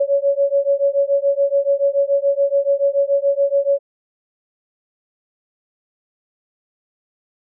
sine beating tone pair, 556 / 563 Hz, C#5 / C#5, +5 / +27 cents, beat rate 7 Hz, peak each -17 dBFS, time 0-3.79 s, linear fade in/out 10 ms, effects none

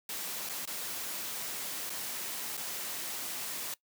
white noise with dropouts, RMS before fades -38 dBFS, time 0.09-3.74 s, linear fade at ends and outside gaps 2 ms, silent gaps 0.49-0.495 / 0.654-0.674 / 1.896-1.902 / 2.57-2.575 s, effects noise-tail reverb RT60 0.1 s tail -20 dB re dry + high-pass 150 Hz 12 dB/octave

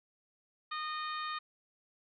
harmonic tone, 615 Hz, D#5, 20 cents flat, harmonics 2 / 3 / 4 / 5 / 6 / 7, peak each -37 / -44 / -48 / -51 / -47 / -49 dBFS, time 0.71-1.39 s, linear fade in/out 10 ms, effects none

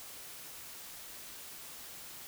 silence, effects white hiss -48 dBFS RMS until 2.27 s

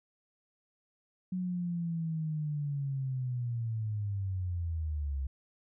sine linear sweep, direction down, 185 to 65.9 Hz, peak -31 dBFS, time 1.32-5.27 s, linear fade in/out 5 ms, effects none

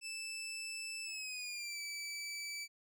20% pulse tone with pitch glide, 2637 to 2309 Hz, E7 to D7, 0 to -30 cents, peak -36 dBFS, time 0.01-2.68 s, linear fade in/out 50 ms, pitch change -230 cents, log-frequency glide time 1.04-1.8 s, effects none

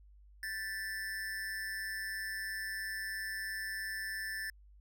square tone with amplitude modulation, 1760 Hz, A6, in tune, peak -35 dBFS, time 0.43-4.5 s, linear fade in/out 2 ms, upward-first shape sine, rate 197 Hz, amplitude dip 65%, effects added 50 Hz sine -56 dBFS peak until 4.8 s

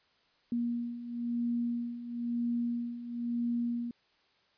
sine beating tone pair, 236.8 / 237.8 Hz, A#3 / A#3, +27 / +35 cents, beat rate 1 Hz, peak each -37 / -32 dBFS, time 0.52-3.91 s, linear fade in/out 2 ms, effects white hiss -69 dBFS RMS until 4.57 s + resampled to 11025 Hz

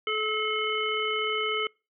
harmonic tone, 431.7 Hz, A4, 33 cents flat, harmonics 1 / 3 / 5 / 7, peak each -31 / -31 / -31 / -31 dBFS, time 0.07-1.67 s, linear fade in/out 2 ms, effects noise-tail reverb RT60 0.3 s tail -26 dB re dry

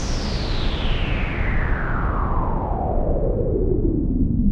brown noise with low-pass filter sweep, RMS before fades -20 dBFS, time 0-4.51 s, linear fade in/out 0 ms, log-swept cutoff 6100 to 210 Hz, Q 6, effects none

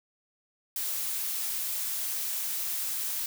blue noise, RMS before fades -32 dBFS, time 0.76-3.26 s, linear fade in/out 2 ms, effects none

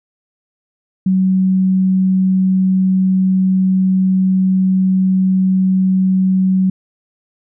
sine tone, 188 Hz, F#3, 28 cents sharp, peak -10 dBFS, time 1.06-6.7 s, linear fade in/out 5 ms, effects none

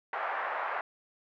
pink band-pass noise, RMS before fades -34 dBFS, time 0.13-0.81 s, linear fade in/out 2 ms, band 670 to 1800 Hz, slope 24 dB/octave, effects none

